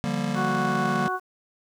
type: chord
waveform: square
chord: G minor seventh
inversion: second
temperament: just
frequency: 147 / 176.4 / 196 / 235.2 Hz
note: D3 / F3 / G3 / Bb3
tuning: +2 / +18 / 0 / +16 cents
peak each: -32 / -34 / -30 / -30 dBFS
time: 0.04-1.08 s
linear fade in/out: 0 ms
type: harmonic tone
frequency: 370 Hz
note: F#4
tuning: in tune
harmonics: 1 / 2 / 3 / 4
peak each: -32 / -30 / -28 / -31 dBFS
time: 0.34-1.2 s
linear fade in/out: 50 ms
effects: low-pass 8000 Hz 12 dB/octave + 9-bit